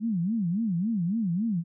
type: tone with vibrato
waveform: sine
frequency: 197 Hz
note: G3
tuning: 9 cents sharp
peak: -24 dBFS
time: 0-1.64 s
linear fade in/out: 50 ms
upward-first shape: sine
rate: 3.6 Hz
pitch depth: 290 cents each way
effects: none